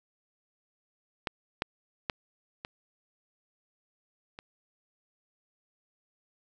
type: clicks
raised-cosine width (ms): 0.3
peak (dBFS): -14 / -12 / -13 / -21 / -26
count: 5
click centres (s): 1.272 / 1.621 / 2.098 / 2.649 / 4.389
effects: none